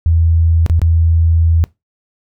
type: tone with dropouts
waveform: sine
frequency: 82.41 Hz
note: E2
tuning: in tune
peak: -8 dBFS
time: 0.06-1.64 s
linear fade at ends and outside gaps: 0 ms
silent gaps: 0.663-0.698 / 0.794-0.817 s
effects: noise-tail reverb RT60 0.2 s tail -22 dB re dry